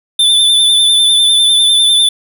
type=tone with vibrato; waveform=square; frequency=3532 Hz; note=A7; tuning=6 cents sharp; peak=-7 dBFS; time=0.19-2.09 s; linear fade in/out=5 ms; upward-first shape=sine; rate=10 Hz; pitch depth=35 cents each way; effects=none